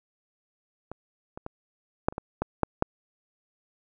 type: clicks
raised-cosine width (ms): 1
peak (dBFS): -23 / -24 / -21 / -7 / -27 / -18 / -12 / -7 / -7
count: 9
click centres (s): 0.916 / 1.375 / 1.464 / 2.085 / 2.125 / 2.181 / 2.42 / 2.633 / 2.824
effects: none